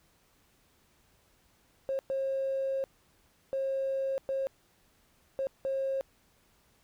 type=tone bursts at uneven times; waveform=triangle; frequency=538 Hz; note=C5; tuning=48 cents sharp; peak=-25 dBFS; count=6; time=1.89-1.99 / 2.1-2.84 / 3.53-4.18 / 4.29-4.47 / 5.39-5.47 / 5.65-6.01 s; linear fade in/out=0 ms; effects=tanh soft clip ceiling -26 dBFS + pink hiss -67 dBFS RMS until 6.83 s